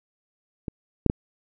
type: clicks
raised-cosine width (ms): 3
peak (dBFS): -17 / -6 / -7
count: 3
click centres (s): 0.682 / 1.063 / 1.099
effects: none